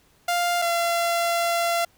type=tone pair in turn; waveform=sawtooth; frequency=699 / 683.8 Hz; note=F5 / F5; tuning=+1 / -37 cents; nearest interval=unison; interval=38 cents; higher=first; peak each=-17 dBFS; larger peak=neither; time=0.28-0.62 / 0.62-1.85 s; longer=second; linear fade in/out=5 ms; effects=pink hiss -60 dBFS RMS until 1.97 s